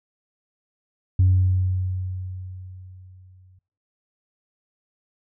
sine tone with exponential decay, 92.5 Hz, F#2, in tune, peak -11 dBFS, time 1.19-3.59 s, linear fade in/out 5 ms, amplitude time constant 520 ms, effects noise-tail reverb RT60 0.6 s tail -25 dB re dry + tanh soft clip ceiling -10 dBFS

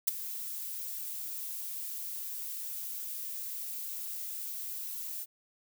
violet noise with ADSR envelope, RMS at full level -24 dBFS, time 0.07-5.26 s, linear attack 11 ms, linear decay 15 ms, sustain -15 dB, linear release 36 ms, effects none

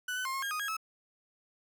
35% pulse tone with pitch steps, 1489 / 1508 / 1060 / 1079 / 1622 / 1242 / 1642 / 1298 Hz, F#6 / F#6 / C6 / C#6 / G#6 / D#6 / G#6 / E6, +11 / +32 / +22 / -47 / -41 / -3 / -20 / -27 cents, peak -31 dBFS, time 0.08-0.768 s, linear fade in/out 5 ms, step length 86 ms, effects none

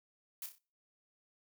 blue noise with echo, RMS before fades -42 dBFS, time 0.42-0.46 s, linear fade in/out 2 ms, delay 31 ms, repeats 4, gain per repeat -7 dB, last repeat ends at 0.584 s, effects noise-tail reverb RT60 0.4 s tail -25 dB re dry

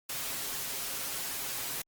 white noise with comb filter, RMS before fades -36 dBFS, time 0.09-1.82 s, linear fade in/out 5 ms, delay 7.3 ms, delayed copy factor +0.65, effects Opus 48 kbps

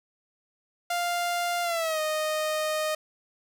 sawtooth tone with pitch glide, 698.5 to 618.7 Hz, F5 to D#5, 0 to -10 cents, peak -22 dBFS, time 0.9-2.95 s, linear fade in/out 5 ms, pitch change -210 cents, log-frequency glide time 1.63-2 s, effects none

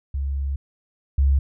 sine tone pair in turn, 69 / 68.71 Hz, C#2 / C#2, -7 / -15 cents, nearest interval unison, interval 8 cents, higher first, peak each -22 / -14 dBFS, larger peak second, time 0.14-0.56 / 1.18-1.39 s, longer first, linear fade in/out 5 ms, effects none

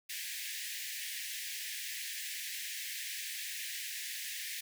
pink high-pass noise, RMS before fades -41 dBFS, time 0.09-4.61 s, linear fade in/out 10 ms, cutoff 1700 Hz, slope 96 dB/octave, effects none

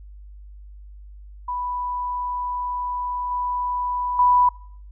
sine tone with level steps, 987.8 Hz, B5, in tune, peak -24 / -22 / -13 dBFS, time 1.48-4.49 s, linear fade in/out 5 ms, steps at 3.31 / 4.19 s, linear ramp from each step 2 ms, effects noise-tail reverb RT60 0.6 s tail -23 dB re dry + added 50 Hz sine -39 dBFS peak until 4.91 s

